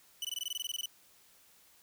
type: tone bursts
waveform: sawtooth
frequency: 2980 Hz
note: F#7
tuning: 12 cents sharp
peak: -31 dBFS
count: 14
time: 0.22-0.858 s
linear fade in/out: 2 ms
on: 27 ms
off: 20 ms
effects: white hiss -63 dBFS RMS until 1.82 s